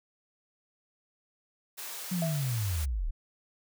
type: high-pass noise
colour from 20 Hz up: white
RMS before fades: -40 dBFS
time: 1.77-2.86 s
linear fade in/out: 20 ms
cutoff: 460 Hz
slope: 12 dB/octave
type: linear sweep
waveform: sine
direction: down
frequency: 185 to 30.04 Hz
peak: -28 dBFS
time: 2.11-3.11 s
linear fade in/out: 10 ms
type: tone with exponential decay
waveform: sine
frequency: 659.3 Hz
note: E5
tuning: in tune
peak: -29 dBFS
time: 2.22-2.53 s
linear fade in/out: 2 ms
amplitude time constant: 66 ms
effects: none